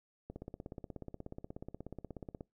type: click train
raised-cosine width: 2 ms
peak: -30 dBFS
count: 36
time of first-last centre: 0.3-2.408 s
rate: 16.6 Hz
effects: noise-tail reverb RT60 0.2 s tail -23 dB re dry